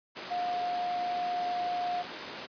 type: tone in noise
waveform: sine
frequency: 713 Hz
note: F5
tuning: 36 cents sharp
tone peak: -29 dBFS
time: 0.3-2.03 s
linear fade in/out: 20 ms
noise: pink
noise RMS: -39 dBFS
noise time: 0.15-2.47 s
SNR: +7 dB
effects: high-pass 300 Hz 12 dB/octave + resampled to 11025 Hz